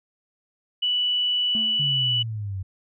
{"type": "tone", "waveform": "sine", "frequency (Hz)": 2960, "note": "F#7", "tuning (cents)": 0, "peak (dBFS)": -20, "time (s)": [0.82, 2.23], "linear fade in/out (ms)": 10}
{"type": "tone with exponential decay", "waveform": "triangle", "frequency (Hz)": 221.9, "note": "A3", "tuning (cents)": 15, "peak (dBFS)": -26, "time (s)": [1.55, 2.15], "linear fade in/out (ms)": 0, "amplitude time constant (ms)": 130}
{"type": "exponential sweep", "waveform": "sine", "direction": "down", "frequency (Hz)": [148, 92.5], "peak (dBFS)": -27, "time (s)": [1.79, 2.63], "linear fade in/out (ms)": 10}
{"effects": []}